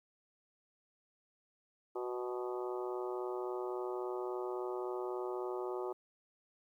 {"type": "harmonic tone with a mistuned harmonic", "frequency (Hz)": 123.6, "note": "B2", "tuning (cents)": 2, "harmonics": [3, 4, 5, 6, 7, 8, 9, 10], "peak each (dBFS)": [-38, -45, -47, -50, -47, -52, -52, -51], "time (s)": [1.95, 5.93], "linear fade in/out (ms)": 10, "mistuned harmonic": 6, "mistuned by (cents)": 28, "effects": ["12-bit"]}